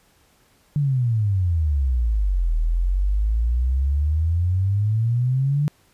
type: exponential two-way sweep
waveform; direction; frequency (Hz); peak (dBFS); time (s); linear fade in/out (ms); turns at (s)
sine; down then up; 150 to 39.2 to 150; -17; 0.76-5.68; 0; 2.56
effects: pink hiss -59 dBFS RMS until 5.93 s + resampled to 32000 Hz